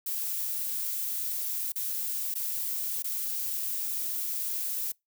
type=noise with dropouts; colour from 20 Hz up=violet; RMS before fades=-32 dBFS; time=0.06-4.92 s; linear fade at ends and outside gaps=5 ms; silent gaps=1.721-1.757 / 2.341-2.353 / 3.024-3.042 s; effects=noise-tail reverb RT60 0.2 s tail -26 dB re dry